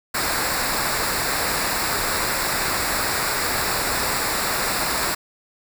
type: noise with comb filter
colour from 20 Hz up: pink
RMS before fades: -23 dBFS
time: 0.14-5.15 s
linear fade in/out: 10 ms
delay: 0.32 ms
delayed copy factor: -0.7
effects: none